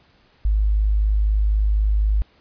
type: tone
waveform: sine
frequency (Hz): 52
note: G#1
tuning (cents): +3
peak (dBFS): -15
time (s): 0.45-2.22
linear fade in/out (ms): 0
effects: pink hiss -57 dBFS RMS until 2.4 s + resampled to 11025 Hz